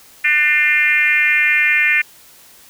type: tone with frequency modulation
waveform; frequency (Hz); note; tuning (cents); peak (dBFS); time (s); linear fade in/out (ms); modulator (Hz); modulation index
sine; 2100; C7; +6; -11; 0.24-2.02; 10; 305; 1.4
effects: white hiss -45 dBFS RMS until 2.69 s